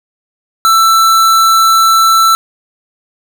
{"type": "tone", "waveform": "square", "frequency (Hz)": 1331, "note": "E6", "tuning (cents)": 16, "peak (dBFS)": -6, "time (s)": [0.65, 2.35], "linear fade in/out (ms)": 0, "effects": []}